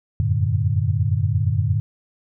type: tone cluster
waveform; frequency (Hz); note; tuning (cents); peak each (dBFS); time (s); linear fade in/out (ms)
sine; 87.7 / 96.3 / 113.5 / 147.3; F2 / G2 / A#2 / D3; +8 / -30 / -46 / +6; -26 / -21 / -21 / -24; 0.2-1.8; 0
effects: none